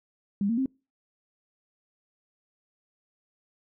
sine tone with pitch steps, 200.6 / 230.4 / 264.7 Hz, G3 / A#3 / C4, +40 / -20 / +20 cents, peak -23 dBFS, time 0.41-0.659 s, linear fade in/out 2 ms, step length 83 ms, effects noise-tail reverb RT60 0.3 s tail -25 dB re dry

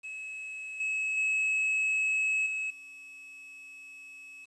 triangle tone with level steps, 2578 Hz, E7, 39 cents flat, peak -36 / -27 / -24 / -29 / -44 dBFS, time 0.03-4.46 s, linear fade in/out 20 ms, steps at 0.8 / 1.17 / 2.46 / 2.7 s, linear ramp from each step 5 ms, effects resampled to 22050 Hz + 10-bit

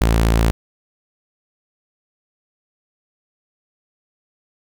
sawtooth tone, 56.1 Hz, A1, 34 cents sharp, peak -9 dBFS, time 0.01-0.51 s, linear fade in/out 0 ms, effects none

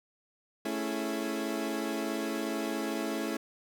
30% pulse chord, A major seventh, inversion none, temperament equal with one note detuned, 220 / 277.2 / 331 / 415.3 Hz, A3 / C#4 / E4 / G#4, 0 / 0 / +7 / 0 cents, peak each -34 / -34 / -33 / -38 dBFS, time 0.65-3.37 s, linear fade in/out 5 ms, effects none

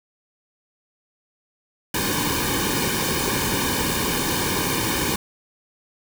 pink noise with comb filter, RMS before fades -23 dBFS, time 1.94-5.16 s, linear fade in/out 5 ms, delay 1.5 ms, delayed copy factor -0.85, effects none

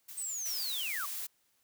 blue noise with tremolo, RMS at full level -46 dBFS, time 0.08-0.82 s, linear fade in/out 10 ms, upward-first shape square, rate 10 Hz, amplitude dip 25%
sine linear sweep, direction down, 8372 to 1054 Hz, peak -35 dBFS, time 0.17-1.06 s, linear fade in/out 10 ms
blue noise, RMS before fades -39 dBFS, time 0.45-1.27 s, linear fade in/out 10 ms
effects white hiss -73 dBFS RMS until 1.63 s

